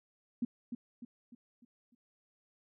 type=tone with echo; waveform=sine; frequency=240 Hz; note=B3; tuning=49 cents flat; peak=-29 dBFS; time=0.42-0.45 s; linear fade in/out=5 ms; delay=300 ms; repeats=5; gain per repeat=-7 dB; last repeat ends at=1.95 s; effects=none